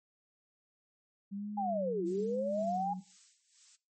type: tone with vibrato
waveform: sine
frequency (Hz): 196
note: G3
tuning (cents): 0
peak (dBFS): -37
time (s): 1.31-3.01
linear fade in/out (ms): 20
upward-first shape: sine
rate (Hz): 1.1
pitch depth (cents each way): 110
type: linear two-way sweep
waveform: sine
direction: down then up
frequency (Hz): 830.6 to 329.6 to 830.6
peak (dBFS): -31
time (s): 1.57-2.94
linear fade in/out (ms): 10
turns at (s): 2.05
type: noise with tremolo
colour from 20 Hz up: violet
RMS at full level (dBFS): -50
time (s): 2.05-3.77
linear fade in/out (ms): 20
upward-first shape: sine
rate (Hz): 2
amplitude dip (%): 80
effects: noise-tail reverb RT60 0.3 s tail -18 dB re dry + MP3 32 kbps